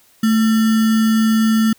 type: tone with sample-and-hold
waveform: sine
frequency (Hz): 221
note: A3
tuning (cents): +8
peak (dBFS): -11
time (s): 0.23-1.73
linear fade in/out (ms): 5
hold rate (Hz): 1575
effects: white hiss -53 dBFS RMS until 1.78 s